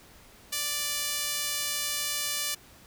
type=tone with high-pass filter; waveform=sawtooth; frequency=587.3 Hz; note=D5; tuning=in tune; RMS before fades=-31 dBFS; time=0.52-2.55 s; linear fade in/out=10 ms; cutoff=3300 Hz; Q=0.56; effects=pink hiss -54 dBFS RMS until 2.86 s